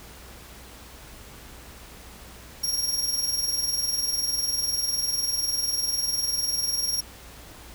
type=tone with tremolo; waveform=sawtooth; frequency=5588 Hz; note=F8; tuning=in tune; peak=-19 dBFS; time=2.63-7.01 s; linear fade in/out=10 ms; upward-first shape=sine; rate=20 Hz; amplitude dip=60%; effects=added 60 Hz sine -49 dBFS peak until 7.74 s + pink hiss -46 dBFS RMS until 7.74 s